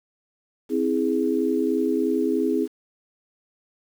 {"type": "chord", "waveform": "sine", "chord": "C augmented", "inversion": "none", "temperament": "equal with one note detuned", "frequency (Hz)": [261.6, 324.7, 415.3], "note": ["C4", "E4", "G#4"], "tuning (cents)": [0, -26, 0], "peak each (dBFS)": -24, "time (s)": [0.69, 2.68], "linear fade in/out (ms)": 50, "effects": ["8-bit"]}